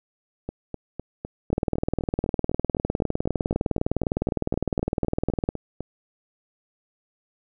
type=two click trains; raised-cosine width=2 ms; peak=-17 / -9 dBFS; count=22 / 79; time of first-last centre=0.49-5.806 / 1.53-5.489 s; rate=3.95 / 19.7 Hz; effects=none